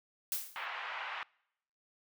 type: noise with exponential decay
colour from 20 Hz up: blue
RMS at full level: -32 dBFS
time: 0.32-0.66 s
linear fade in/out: 1 ms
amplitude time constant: 73 ms
type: band-pass noise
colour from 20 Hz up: pink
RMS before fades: -41 dBFS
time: 0.56-1.23 s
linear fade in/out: 0 ms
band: 850 to 2800 Hz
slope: 24 dB/octave
effects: noise-tail reverb RT60 0.8 s tail -26 dB re dry